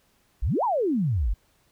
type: exponential two-way sweep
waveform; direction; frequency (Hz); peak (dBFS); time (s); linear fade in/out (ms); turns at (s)
sine; up then down; 41.87 to 1030 to 41.87; -21; 0.42-1.34; 10; 0.64
effects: pink hiss -65 dBFS RMS until 1.71 s